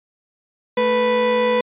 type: tone pair together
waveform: 35% pulse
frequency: 220 / 493.6 Hz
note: A3 / B4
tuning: 0 / -1 cents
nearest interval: octave + major second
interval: 1399 cents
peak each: -23 / -14 dBFS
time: 0.77-1.61 s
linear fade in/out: 5 ms
effects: resampled to 8000 Hz